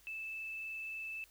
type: tone with frequency modulation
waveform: sine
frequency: 2631 Hz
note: E7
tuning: 4 cents flat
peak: -40 dBFS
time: 0.07-1.24 s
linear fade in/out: 0 ms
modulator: 23.5 Hz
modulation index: 0.53
effects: added 50 Hz sine -70 dBFS peak until 1.3 s + white hiss -65 dBFS RMS until 1.3 s